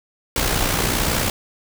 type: noise with amplitude modulation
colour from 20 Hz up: pink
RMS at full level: -18 dBFS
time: 0.36-1.3 s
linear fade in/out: 2 ms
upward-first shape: sine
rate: 61.1 Hz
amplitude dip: 50%
effects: none